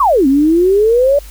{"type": "exponential two-way sweep", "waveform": "sine", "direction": "down then up", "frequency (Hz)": [1201, 262.5, 586], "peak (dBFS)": -7, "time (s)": [0, 1.19], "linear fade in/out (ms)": 5, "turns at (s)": 0.27, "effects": ["added 50 Hz sine -31 dBFS peak until 1.3 s", "white hiss -40 dBFS RMS until 1.3 s"]}